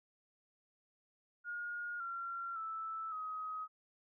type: tone with pitch steps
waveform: sine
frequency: 1429 / 1371.6 / 1316.5 / 1263.6 Hz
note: F6 / F6 / E6 / D#6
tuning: +39 / -32 / -3 / +26 cents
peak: -39 dBFS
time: 1.44-3.68 s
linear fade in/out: 50 ms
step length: 560 ms
effects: none